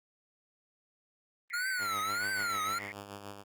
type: band-pass noise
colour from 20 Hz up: pink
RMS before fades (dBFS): -44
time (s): 1.5-2.92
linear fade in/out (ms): 0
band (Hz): 1900 to 2200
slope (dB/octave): 96
type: tone with vibrato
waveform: square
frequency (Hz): 1396.9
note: F6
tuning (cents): 0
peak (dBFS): -32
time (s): 1.53-2.79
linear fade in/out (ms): 10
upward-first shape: triangle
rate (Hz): 1.6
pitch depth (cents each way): 200
type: tone with tremolo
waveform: 5% pulse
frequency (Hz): 100.9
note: G#2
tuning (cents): -49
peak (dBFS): -30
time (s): 1.78-3.44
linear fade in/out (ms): 50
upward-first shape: sine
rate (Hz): 6.8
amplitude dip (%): 55
effects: Opus 32 kbps